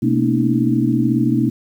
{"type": "tone cluster", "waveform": "sine", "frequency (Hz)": [127.4, 222.1, 240.4, 284.9, 318.6], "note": ["C3", "A3", "B3", "C#4", "D#4"], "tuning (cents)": [-46, 16, -46, 48, 41], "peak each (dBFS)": -20, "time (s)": [0.02, 1.5], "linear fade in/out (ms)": 10, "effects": ["8-bit"]}